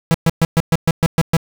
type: tone bursts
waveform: 45% pulse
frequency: 164.81 Hz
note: E3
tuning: in tune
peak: -10 dBFS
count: 9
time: 0.11-1.367 s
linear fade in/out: 0 ms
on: 33 ms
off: 120 ms
effects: none